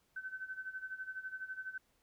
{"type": "tone with tremolo", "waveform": "sine", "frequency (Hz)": 1527, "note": "G6", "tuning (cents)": -46, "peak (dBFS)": -38, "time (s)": [0.16, 1.78], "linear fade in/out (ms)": 5, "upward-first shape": "sine", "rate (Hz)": 12, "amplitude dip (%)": 80, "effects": ["pink hiss -75 dBFS RMS until 2.02 s"]}